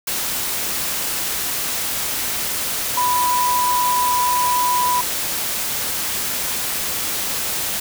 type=tone in noise; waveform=sine; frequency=987.8 Hz; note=B5; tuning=in tune; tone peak=-16 dBFS; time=2.97-5.01 s; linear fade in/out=5 ms; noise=white; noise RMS=-23 dBFS; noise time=0.07-7.8 s; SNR=+4 dB; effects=none